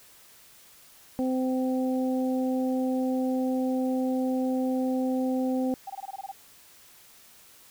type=harmonic tone; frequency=257.9 Hz; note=C4; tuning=25 cents flat; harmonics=1 / 2 / 3; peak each=-25 / -31 / -37 dBFS; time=1.19-5.74 s; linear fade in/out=0 ms
type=tone bursts; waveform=sine; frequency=784 Hz; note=G5; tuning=in tune; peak=-33 dBFS; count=9; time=5.87-6.316 s; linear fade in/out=5 ms; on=30 ms; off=22 ms
effects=white hiss -54 dBFS RMS until 7.7 s